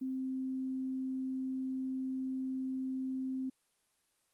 sine tone, 261.6 Hz, C4, in tune, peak -34 dBFS, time 0.01-3.5 s, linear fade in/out 10 ms, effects white hiss -75 dBFS RMS until 4.33 s + Opus 24 kbps

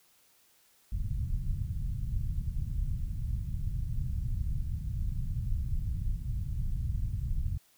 pink low-pass noise, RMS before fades -32 dBFS, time 0.92-7.58 s, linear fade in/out 5 ms, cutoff 130 Hz, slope 24 dB/octave, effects white hiss -65 dBFS RMS until 7.77 s

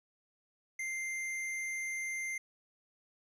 square tone, 2093 Hz, C7, in tune, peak -36 dBFS, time 0.79-2.38 s, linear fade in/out 5 ms, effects low-pass 11000 Hz 12 dB/octave + 13-bit

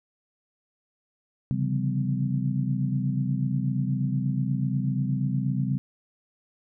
sine tone cluster, 134.6 / 142.9 / 170.5 / 194.5 / 253.4 Hz, C3 / D3 / F3 / G3 / B3, +49 / -47 / -41 / -13 / +45 cents, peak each -26 / -32 / -35 / -29 / -33 dBFS, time 1.51-5.78 s, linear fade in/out 0 ms, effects none

